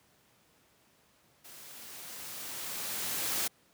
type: noise with level ramp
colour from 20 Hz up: white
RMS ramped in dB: -51 to -31 dBFS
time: 1.44-3.48 s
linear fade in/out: 10 ms
effects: pink hiss -66 dBFS RMS until 3.73 s + high-pass 100 Hz 12 dB/octave